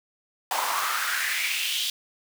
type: noise with high-pass filter sweep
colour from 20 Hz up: pink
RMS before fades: -27 dBFS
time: 0.51-1.9 s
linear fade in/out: 2 ms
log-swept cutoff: 820 to 3600 Hz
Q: 4
effects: none